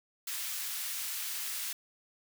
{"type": "high-pass noise", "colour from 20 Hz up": "white", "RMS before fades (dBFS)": -37, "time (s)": [0.27, 1.73], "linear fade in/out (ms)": 5, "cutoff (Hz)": 1500, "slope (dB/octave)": 12, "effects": []}